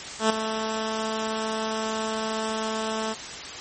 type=tone with ADSR envelope; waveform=10% pulse; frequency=220 Hz; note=A3; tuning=in tune; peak=-8 dBFS; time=0.19-3.15 s; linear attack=110 ms; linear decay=5 ms; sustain=-10 dB; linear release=33 ms; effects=white hiss -36 dBFS RMS until 3.6 s + MP3 32 kbps